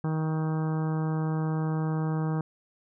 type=harmonic tone; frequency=157.6 Hz; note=D#3; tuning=23 cents sharp; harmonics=1 / 2 / 3 / 4 / 5 / 6 / 7 / 8 / 9 / 10; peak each=-26 / -35 / -38 / -46 / -41 / -44 / -45 / -46 / -53 / -49 dBFS; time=0.04-2.41 s; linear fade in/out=2 ms; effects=none